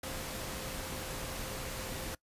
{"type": "tone in noise", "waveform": "sine", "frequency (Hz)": 523.3, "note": "C5", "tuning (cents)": 0, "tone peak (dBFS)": -48, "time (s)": [0.03, 2.15], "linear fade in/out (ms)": 5, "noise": "pink", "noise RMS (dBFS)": -40, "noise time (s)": [0.03, 2.15], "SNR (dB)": -11, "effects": ["noise-tail reverb RT60 0.1 s tail -22 dB re dry", "resampled to 32000 Hz"]}